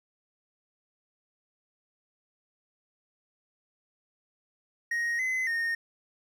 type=tone with pitch steps; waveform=triangle; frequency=1874 / 2038 / 1843 Hz; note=A#6 / C7 / A#6; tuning=+9 / -46 / -20 cents; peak=-25 dBFS; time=4.91-5.75 s; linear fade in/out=5 ms; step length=280 ms; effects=none